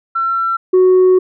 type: tone pair in turn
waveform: sine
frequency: 1351 / 369.8 Hz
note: E6 / F#4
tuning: +42 / -1 cents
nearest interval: octave + minor seventh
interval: 2243 cents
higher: first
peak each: -13 / -4 dBFS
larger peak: second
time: 0.15-0.57 / 0.73-1.19 s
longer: second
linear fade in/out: 10 ms
effects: tanh soft clip ceiling -5 dBFS